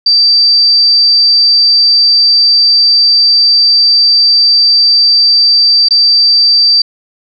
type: tone with dropouts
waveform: sine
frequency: 4662 Hz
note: D8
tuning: 14 cents flat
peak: -4 dBFS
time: 0.06-6.82 s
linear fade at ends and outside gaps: 5 ms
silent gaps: 5.886-5.907 s
effects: none